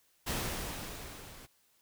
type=noise with level ramp; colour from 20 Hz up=pink; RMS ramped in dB=-33 to -52 dBFS; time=0.26-1.47 s; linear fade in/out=20 ms; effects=white hiss -70 dBFS RMS until 1.81 s